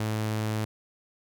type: tone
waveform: sawtooth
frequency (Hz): 108.4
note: A2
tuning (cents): -25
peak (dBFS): -23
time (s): 0-0.65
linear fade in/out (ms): 5
effects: none